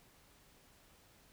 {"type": "silence", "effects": ["pink hiss -65 dBFS RMS until 1.32 s"]}